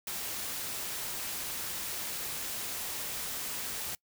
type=noise; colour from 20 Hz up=white; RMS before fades=-37 dBFS; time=0.07-3.95 s; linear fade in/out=2 ms; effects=noise-tail reverb RT60 0.1 s tail -24 dB re dry